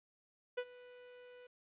45% pulse tone with ADSR envelope, 493.9 Hz, B4, in tune, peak -34 dBFS, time 0.57-1.47 s, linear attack 13 ms, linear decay 58 ms, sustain -20 dB, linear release 6 ms, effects resampled to 8000 Hz + 12-bit

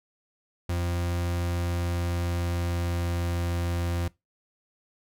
40% pulse tone with pitch glide, 86.9 to 86.3 Hz, F2 to F2, -8 to -20 cents, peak -25 dBFS, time 0.69-4.08 s, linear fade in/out 5 ms, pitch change -12 cents, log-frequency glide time 1.61-3.56 s, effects noise-tail reverb RT60 0.2 s tail -21 dB re dry

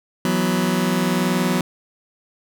sawtooth chord, E suspended second, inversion none, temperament just, 164.81 / 185.42 / 247.2 Hz, E3 / F#3 / B3, 0 / +4 / +2 cents, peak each -21 / -16 / -18 dBFS, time 0.25-1.61 s, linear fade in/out 2 ms, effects none

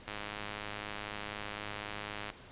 click train, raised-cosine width 0.3 ms, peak -23 dBFS, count 232, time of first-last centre 0.08-2.301 s, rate 104 Hz, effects pink hiss -53 dBFS RMS until 2.51 s + resampled to 8000 Hz

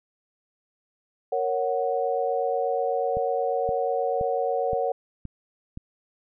sine chord, F# major, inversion first, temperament equal, 466.2 / 554.4 / 740 Hz, A#4 / C#5 / F#5, 0 / 0 / 0 cents, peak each -27 dBFS, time 1.32-4.92 s, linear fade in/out 5 ms
click train, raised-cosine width 5 ms, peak -23 dBFS, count 6, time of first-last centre 3.17-5.774 s, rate 1.92 Hz
effects none

